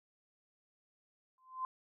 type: tone with exponential growth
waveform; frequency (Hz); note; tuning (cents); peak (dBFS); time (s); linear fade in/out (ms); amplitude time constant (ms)
sine; 1035; C6; -19; -32; 1.38-1.65; 1; 58
effects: none